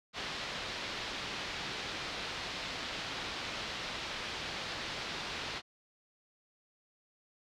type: low-pass noise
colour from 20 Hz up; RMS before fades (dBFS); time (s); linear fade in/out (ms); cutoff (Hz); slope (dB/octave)
white; -40; 0.13-5.62; 50; 4400; 24
effects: none